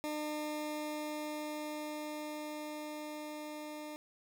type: tone with level ramp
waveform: 20% pulse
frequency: 302.1 Hz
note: D4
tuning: 49 cents sharp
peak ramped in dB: -31 to -38 dBFS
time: 0.04-3.96 s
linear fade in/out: 0 ms
effects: none